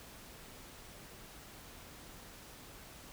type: silence
effects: pink hiss -53 dBFS RMS until 3.12 s